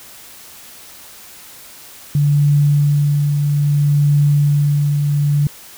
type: tone with tremolo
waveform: sine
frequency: 145.2 Hz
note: D3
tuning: 19 cents flat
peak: -9 dBFS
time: 2.15-5.47 s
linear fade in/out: 2 ms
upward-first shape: triangle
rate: 0.61 Hz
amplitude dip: 40%
effects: white hiss -39 dBFS RMS until 5.77 s